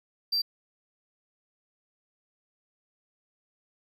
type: tone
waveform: triangle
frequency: 4699 Hz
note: D8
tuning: in tune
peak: -23 dBFS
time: 0.32-0.42 s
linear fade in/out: 10 ms
effects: none